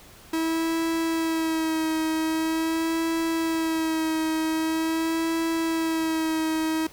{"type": "tone with vibrato", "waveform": "45% pulse", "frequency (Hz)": 322.8, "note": "E4", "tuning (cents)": -36, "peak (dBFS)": -23, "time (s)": [0.33, 6.87], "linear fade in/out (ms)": 5, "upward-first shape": "sine", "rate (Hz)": 0.44, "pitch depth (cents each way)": 28, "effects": ["pink hiss -49 dBFS RMS until 6.92 s"]}